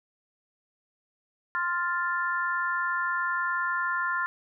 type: chord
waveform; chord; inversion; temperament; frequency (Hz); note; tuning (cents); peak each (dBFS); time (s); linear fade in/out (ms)
sine; F major; second; equal; 1046.5 / 1396.9 / 1760; C6 / F6 / A6; 0 / 0 / 0; -30 / -29 / -31; 1.55-4.26; 0
effects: none